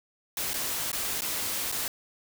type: noise with dropouts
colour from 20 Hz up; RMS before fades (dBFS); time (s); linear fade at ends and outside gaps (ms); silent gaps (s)
white; -31; 0.37-1.88; 2; 0.534-0.54 / 0.917-0.929 / 1.208-1.219 / 1.717-1.723
effects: none